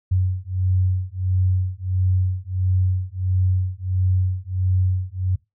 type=beating tone pair; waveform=sine; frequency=91.9 / 93.4 Hz; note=F#2 / F#2; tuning=-11 / +17 cents; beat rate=1.5 Hz; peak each=-21 dBFS; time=0.11-5.36 s; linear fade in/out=10 ms; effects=noise-tail reverb RT60 0.2 s tail -21 dB re dry